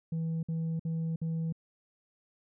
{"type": "tone bursts", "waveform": "sine", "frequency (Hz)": 163, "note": "E3", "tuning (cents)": -19, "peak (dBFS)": -27, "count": 4, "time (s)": [0.12, 1.525], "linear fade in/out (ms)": 5, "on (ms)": 310, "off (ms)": 55, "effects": ["tanh soft clip ceiling -29 dBFS"]}